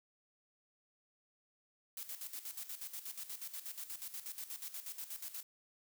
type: noise with tremolo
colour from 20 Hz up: blue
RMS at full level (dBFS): -44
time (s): 1.97-5.43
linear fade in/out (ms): 2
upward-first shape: square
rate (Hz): 8.3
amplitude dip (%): 70
effects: none